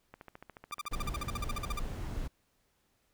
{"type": "click train", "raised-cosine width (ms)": 0.5, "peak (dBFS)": -32, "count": 18, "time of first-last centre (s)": [0.14, 1.354], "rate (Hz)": 14}
{"type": "tone bursts", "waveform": "sawtooth", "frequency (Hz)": 1190, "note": "D6", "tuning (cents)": 22, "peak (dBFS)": -31, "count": 16, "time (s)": [0.72, 1.794], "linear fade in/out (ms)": 5, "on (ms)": 24, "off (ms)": 46}
{"type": "noise", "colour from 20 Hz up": "brown", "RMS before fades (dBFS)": -37, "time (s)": [0.91, 2.28], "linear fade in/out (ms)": 10}
{"effects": ["pink hiss -74 dBFS RMS until 3.13 s"]}